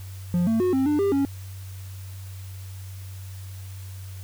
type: tone with pitch steps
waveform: triangle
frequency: 176 / 224.9 / 364.3 / 265.5 / 297.3 / 398.2 / 277.2 Hz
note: F3 / A3 / F#4 / C4 / D4 / G4 / C#4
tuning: +14 / +38 / -27 / +25 / +21 / +27 / 0 cents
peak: -17 dBFS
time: 0.34-1.25 s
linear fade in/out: 0 ms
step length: 130 ms
effects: added 95 Hz sine -35 dBFS peak until 4.23 s + white hiss -49 dBFS RMS until 4.23 s